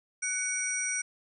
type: tone cluster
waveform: sine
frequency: 1492 / 2248 / 5790 / 8580 Hz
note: F#6 / C#7 / F#8 / C9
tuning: +14 / +24 / -38 / +42 cents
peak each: -38 / -35 / -32 / -35 dBFS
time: 0.22-1.02 s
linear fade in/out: 10 ms
effects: none